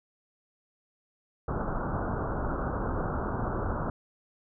pink low-pass noise, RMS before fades -31 dBFS, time 1.48-3.9 s, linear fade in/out 2 ms, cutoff 1500 Hz, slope 96 dB/octave, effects none

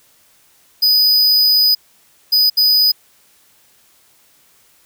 square tone bursts at uneven times, 4978 Hz, D#8, in tune, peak -10 dBFS, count 3, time 0.82-1.75 / 2.32-2.5 / 2.57-2.92 s, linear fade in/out 10 ms, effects white hiss -53 dBFS RMS until 4.85 s

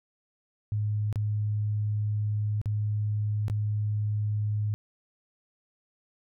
sine tone with dropouts, 105.3 Hz, G#2, 24 cents sharp, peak -25 dBFS, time 0.72-4.74 s, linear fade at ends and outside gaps 0 ms, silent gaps 1.127-1.158 / 2.615-2.658 / 3.482-3.499 s, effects none

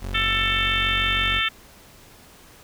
30% pulse tone, 46.25 Hz, F#1, in tune, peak -25 dBFS, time 0-1.42 s, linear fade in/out 50 ms
harmonic tone, 444.1 Hz, A4, 16 cents sharp, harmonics 3 / 4 / 5 / 6 / 7 / 8, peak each -27 / -27 / -27 / -27 / -27 / -27 dBFS, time 0.14-1.49 s, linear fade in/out 10 ms
effects pink hiss -49 dBFS RMS until 2.63 s

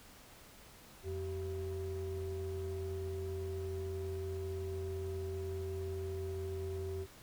triangle ring-modulated tone, 148.6 Hz, D3, 21 cents sharp, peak -32 dBFS, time 1.03-7.07 s, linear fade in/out 50 ms, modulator 236 Hz, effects pink hiss -57 dBFS RMS until 7.22 s

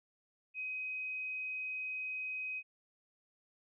sine tone, 2520 Hz, D#7, 21 cents sharp, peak -37 dBFS, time 0.54-2.63 s, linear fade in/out 50 ms, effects none

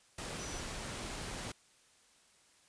sine tone in noise, 5920 Hz, F#8, in tune, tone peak -48 dBFS, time 0.39-0.6 s, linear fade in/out 5 ms, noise pink, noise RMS -42 dBFS, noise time 0.18-1.52 s, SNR -9 dB, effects white hiss -66 dBFS RMS until 2.68 s + resampled to 22050 Hz

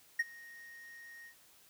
triangle tone with ADSR envelope, 1864.7 Hz, A#6, in tune, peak -24 dBFS, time 0.19-1.35 s, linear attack 8 ms, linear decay 31 ms, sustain -24 dB, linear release 90 ms, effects white hiss -63 dBFS RMS until 1.69 s

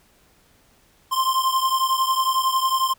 square beating tone pair, 1046.5 / 1057.5 Hz, C6 / C6, 0 / +18 cents, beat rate 11 Hz, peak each -21 / -24 dBFS, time 1.11-2.94 s, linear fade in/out 20 ms, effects pink hiss -58 dBFS RMS until 2.98 s

